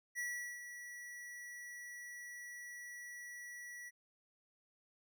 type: tone with ADSR envelope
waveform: square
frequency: 1942 Hz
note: B6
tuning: 30 cents flat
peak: -38 dBFS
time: 0.15-3.91 s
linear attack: 38 ms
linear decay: 400 ms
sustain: -10 dB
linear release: 32 ms
effects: none